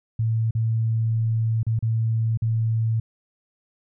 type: tone with dropouts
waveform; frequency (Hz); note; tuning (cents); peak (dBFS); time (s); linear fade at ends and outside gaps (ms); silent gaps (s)
sine; 112.6; A2; +40; -19; 0.19-3; 5; 0.509-0.55 / 1.631-1.666 / 1.791-1.825 / 2.374-2.42
effects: none